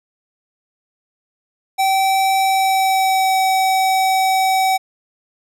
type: tone with pitch glide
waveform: square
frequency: 771 to 760.8 Hz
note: G5 to F#5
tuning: -29 to +48 cents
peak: -14 dBFS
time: 1.78-4.78 s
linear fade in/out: 20 ms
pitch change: -23 cents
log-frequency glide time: 2.4-3.39 s
effects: none